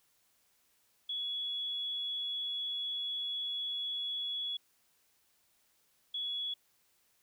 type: tone bursts at uneven times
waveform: sine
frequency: 3376 Hz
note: G#7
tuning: 28 cents sharp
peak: -34 dBFS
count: 2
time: 1.09-4.57 / 6.14-6.54 s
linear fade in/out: 5 ms
effects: white hiss -72 dBFS RMS until 7.22 s